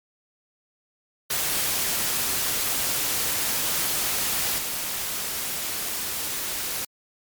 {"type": "noise with level steps", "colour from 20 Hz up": "white", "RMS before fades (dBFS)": [-25, -29], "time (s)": [1.3, 6.85], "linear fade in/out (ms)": 5, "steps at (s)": 4.58, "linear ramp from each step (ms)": 2, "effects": ["MP3 96 kbps"]}